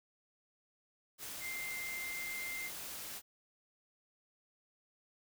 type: tone in noise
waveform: sine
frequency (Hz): 2093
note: C7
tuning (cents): 0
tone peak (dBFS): -40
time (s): 1.4-2.71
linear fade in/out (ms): 50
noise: white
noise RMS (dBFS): -45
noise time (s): 1.18-3.22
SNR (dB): +2
effects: none